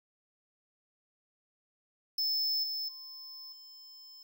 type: tone with level steps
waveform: square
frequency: 5250 Hz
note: E8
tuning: 8 cents flat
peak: -29 / -34 / -45 / -50 dBFS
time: 2.18-4.23 s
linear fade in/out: 5 ms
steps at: 2.63 / 2.88 / 3.52 s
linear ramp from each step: 10 ms
effects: 11-bit